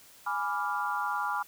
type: chord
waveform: sine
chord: G# diminished seventh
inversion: none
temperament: equal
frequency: 830.6 / 987.8 / 1174.7 / 1396.9 Hz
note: G#5 / B5 / D6 / F6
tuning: 0 / 0 / 0 / 0 cents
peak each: -34 dBFS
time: 0.26-1.43 s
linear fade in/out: 10 ms
effects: white hiss -55 dBFS RMS until 1.47 s